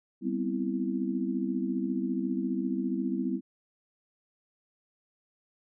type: chord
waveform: sine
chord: C major seventh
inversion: second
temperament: equal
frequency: 196 / 246.9 / 261.6 / 329.6 Hz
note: G3 / B3 / C4 / E4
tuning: 0 / 0 / 0 / 0 cents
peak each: -33 / -33 / -33 / -34 dBFS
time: 0.21-3.41 s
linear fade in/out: 50 ms
effects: none